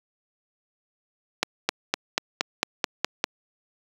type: accelerating click train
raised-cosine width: 0.2 ms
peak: -3 dBFS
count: 9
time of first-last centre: 1.43-3.241 s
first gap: 260 ms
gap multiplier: 0.96
effects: high-pass 200 Hz 12 dB/octave + 7-bit